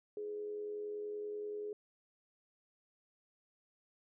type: tone with amplitude modulation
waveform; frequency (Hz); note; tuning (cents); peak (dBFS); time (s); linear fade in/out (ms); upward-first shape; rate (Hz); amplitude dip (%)
sine; 418.3; G#4; +12; -37; 0.17-1.73; 2; sine; 90.5; 40
effects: none